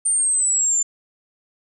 sine exponential sweep, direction down, 8950 to 7150 Hz, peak -16 dBFS, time 0.05-0.83 s, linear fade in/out 10 ms, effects none

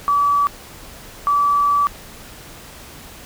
sine tone pair in turn, 1148 / 1152.9 Hz, D6 / D6, -40 / -32 cents, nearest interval unison, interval 8 cents, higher second, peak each -13 dBFS, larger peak neither, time 0.08-0.47 / 1.27-1.87 s, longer second, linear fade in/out 0 ms, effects pink hiss -39 dBFS RMS until 3.25 s

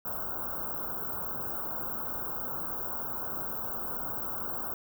white band-stop noise, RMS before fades -35 dBFS, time 0.05-4.74 s, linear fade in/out 2 ms, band 1500 to 15000 Hz, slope 96 dB/octave, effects none

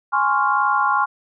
sine chord, Db major seventh, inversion second, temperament equal, 830.6 / 1046.5 / 1108.7 / 1396.9 Hz, Ab5 / C6 / Db6 / F6, 0 / 0 / 0 / 0 cents, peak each -21 dBFS, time 0.12-1.06 s, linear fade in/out 20 ms, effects none

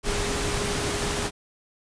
sine tone in noise, 408.8 Hz, G#4, 27 cents flat, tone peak -32 dBFS, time 0.03-1.31 s, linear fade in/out 50 ms, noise pink, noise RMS -27 dBFS, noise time 0.03-1.31 s, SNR -8 dB, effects resampled to 22050 Hz

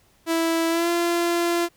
sawtooth tone with pitch glide, 329.6 to 343 Hz, E4 to F4, 0 to -31 cents, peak -16 dBFS, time 0.26-1.69 s, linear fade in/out 50 ms, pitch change +69 cents, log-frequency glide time 0.69-0.89 s, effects pink hiss -60 dBFS RMS until 1.76 s

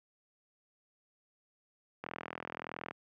click train, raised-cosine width 0.5 ms, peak -24 dBFS, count 37, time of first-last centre 2.04-2.91 s, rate 41.4 Hz, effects high-pass 150 Hz 12 dB/octave

